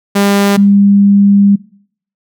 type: tone pair in turn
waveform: sawtooth / sine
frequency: 200.5 / 200.5 Hz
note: G3 / G3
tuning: +39 / +39 cents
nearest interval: unison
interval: 0 cents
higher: neither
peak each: -4 dBFS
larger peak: neither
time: 0.15-0.57 / 0.57-1.56 s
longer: second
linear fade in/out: 10 ms
effects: noise-tail reverb RT60 0.6 s tail -21 dB re dry